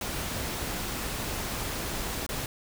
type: noise with dropouts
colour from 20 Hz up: pink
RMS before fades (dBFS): -33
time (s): 0.01-2.46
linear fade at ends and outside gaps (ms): 2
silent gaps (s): 2.265-2.29
effects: none